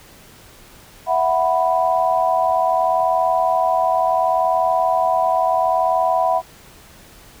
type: chord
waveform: sine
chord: E suspended second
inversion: none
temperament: equal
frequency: 659.3 / 740 / 987.8 Hz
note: E5 / F#5 / B5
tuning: 0 / 0 / 0 cents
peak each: -19 / -18 / -20 dBFS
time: 1.06-6.42 s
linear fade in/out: 50 ms
effects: pink hiss -45 dBFS RMS until 7.4 s